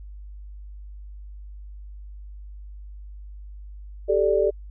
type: chord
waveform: sine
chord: G suspended second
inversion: none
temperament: equal with one note detuned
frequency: 392 / 435.4 / 587.3 Hz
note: G4 / A4 / D5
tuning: 0 / -18 / 0 cents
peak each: -22 dBFS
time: 4.08-4.51 s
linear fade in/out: 20 ms
effects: added 50 Hz sine -37 dBFS peak until 4.7 s